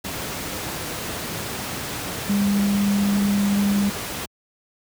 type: tone in noise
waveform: sine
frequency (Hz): 201.6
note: G3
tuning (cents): +49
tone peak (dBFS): -17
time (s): 2.29-3.9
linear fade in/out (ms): 10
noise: pink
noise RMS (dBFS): -29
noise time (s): 0.04-4.26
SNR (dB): +9
effects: high-pass 80 Hz 12 dB/octave